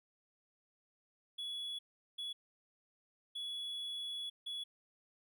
triangle tone bursts at uneven times, 3387 Hz, G#7, 33 cents sharp, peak -38 dBFS, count 4, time 1.38-1.79 / 2.18-2.33 / 3.35-4.3 / 4.46-4.64 s, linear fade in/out 10 ms, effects none

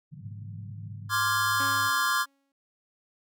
white band-pass noise, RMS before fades -45 dBFS, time 0.11-1.09 s, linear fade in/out 10 ms, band 120 to 180 Hz, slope 48 dB/octave
sine tone with vibrato, 103.83 Hz, G#2, in tune, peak -38 dBFS, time 0.2-1.91 s, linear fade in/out 50 ms, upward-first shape sine, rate 5.4 Hz, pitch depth 9 cents each way
square chord, D half-diminished seventh, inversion third, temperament equal, 1046.5 / 1174.7 / 1396.9 / 1661.2 Hz, C6 / D6 / F6 / Ab6, 0 / 0 / 0 / 0 cents, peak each -30 dBFS, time 1.09-2.26 s, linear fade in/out 50 ms
sawtooth tone with exponential decay, 275.9 Hz, C#4, 8 cents flat, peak -32 dBFS, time 1.6-2.52 s, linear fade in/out 2 ms, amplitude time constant 200 ms
effects none

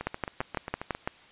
two click trains, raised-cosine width 0.5 ms, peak -19 / -13 dBFS, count 8 / 7, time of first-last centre 0.01-0.95 / 0.07-1.075 s, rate 7.45 / 5.97 Hz, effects white hiss -54 dBFS RMS until 1.31 s + resampled to 8000 Hz

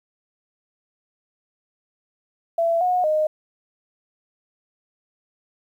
sine tone with pitch steps, 670 / 726 / 617 Hz, E5 / F#5 / D#5, +28 / -33 / -15 cents, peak -17 dBFS, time 2.58-3.27 s, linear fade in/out 5 ms, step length 230 ms, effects 9-bit

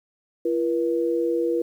sine tone pair together, 339.8 / 480.6 Hz, F4 / B4, -47 / -47 cents, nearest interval tritone, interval 600 cents, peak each -23 dBFS, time 0.45-1.62 s, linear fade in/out 5 ms, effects 9-bit

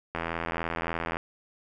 click train, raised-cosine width 0.5 ms, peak -15 dBFS, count 86, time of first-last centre 0.15-1.169 s, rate 83.4 Hz, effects none

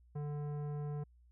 triangle tone with tanh clipping, 147 Hz, D3, 2 cents sharp, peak -39 dBFS, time 0.15-1.04 s, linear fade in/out 10 ms, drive 18 dB, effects added 60 Hz sine -61 dBFS peak until 1.31 s

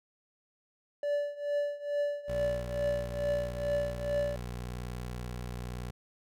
triangle tone with tremolo, 580 Hz, D5, 22 cents flat, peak -24 dBFS, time 1.03-4.36 s, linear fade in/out 2 ms, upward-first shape triangle, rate 2.3 Hz, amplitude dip 90%
20% pulse tone with pitch glide, 60.6 to 60.99 Hz, B1 to B1, -32 to -21 cents, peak -32 dBFS, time 2.28-5.91 s, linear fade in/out 10 ms, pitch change +11 cents, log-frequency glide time 3.53-5.02 s
effects none

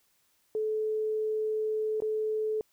sine tone with dropouts, 432.9 Hz, A4, 28 cents flat, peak -27 dBFS, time 0.55-2.61 s, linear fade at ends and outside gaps 1 ms, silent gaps 2.003-2.021 s, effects white hiss -70 dBFS RMS until 2.72 s

